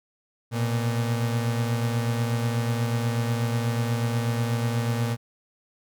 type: beating tone pair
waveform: 35% pulse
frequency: 116.54 / 124.74 Hz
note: A#2 / B2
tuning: 0 / +18 cents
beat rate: 8.2 Hz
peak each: -22 / -30 dBFS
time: 0.51-5.17 s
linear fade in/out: 50 ms
effects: none